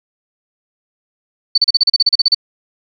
sine tone bursts, 4512 Hz, C#8, 30 cents sharp, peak -7 dBFS, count 13, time 1.55-2.347 s, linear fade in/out 5 ms, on 29 ms, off 35 ms, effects none

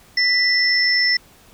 sine tone pair together, 1975.5 / 5312 Hz, B6 / E8, 0 / +12 cents, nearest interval octave + perfect fourth, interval 1712 cents, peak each -17 dBFS, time 0.17-1.17 s, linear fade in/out 5 ms, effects pink hiss -50 dBFS RMS until 1.53 s

